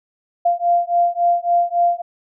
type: beating tone pair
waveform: sine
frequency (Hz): 693 / 696.6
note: F5 / F5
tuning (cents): -14 / -5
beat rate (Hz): 3.6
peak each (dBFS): -17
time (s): 0.45-2.02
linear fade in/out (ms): 10
effects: none